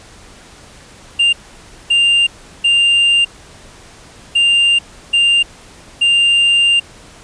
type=tone bursts at uneven times; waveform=triangle; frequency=2794 Hz; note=F7; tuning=in tune; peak=-7 dBFS; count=6; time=1.19-1.33 / 1.9-2.27 / 2.64-3.25 / 4.35-4.79 / 5.13-5.43 / 6.01-6.8 s; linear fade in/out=10 ms; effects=pink hiss -40 dBFS RMS until 7.23 s + resampled to 22050 Hz